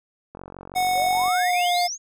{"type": "click train", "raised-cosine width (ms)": 1, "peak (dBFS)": -24, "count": 44, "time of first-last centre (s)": [0.35, 1.281], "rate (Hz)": 46.2}
{"type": "tone with pitch glide", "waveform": "square", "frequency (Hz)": [735, 708.3], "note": ["F#5", "F5"], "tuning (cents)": [-12, 24], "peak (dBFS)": -20, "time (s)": [0.75, 1.88], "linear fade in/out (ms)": 20, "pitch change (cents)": -64, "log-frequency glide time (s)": [1.21, 1.67]}
{"type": "exponential sweep", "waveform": "sine", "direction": "up", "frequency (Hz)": [503, 6810], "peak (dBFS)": -27, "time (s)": [0.94, 1.98], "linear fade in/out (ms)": 50}
{"effects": []}